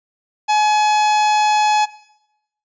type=tone; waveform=45% pulse; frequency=847 Hz; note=G#5; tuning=34 cents sharp; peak=-13 dBFS; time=0.48-1.86 s; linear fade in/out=20 ms; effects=noise-tail reverb RT60 0.8 s tail -18 dB re dry + resampled to 16000 Hz